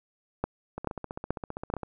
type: two click trains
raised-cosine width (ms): 1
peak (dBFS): -13 / -21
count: 4 / 17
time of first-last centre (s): 0.44-1.739 / 0.78-1.833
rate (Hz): 2.31 / 15.2
effects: none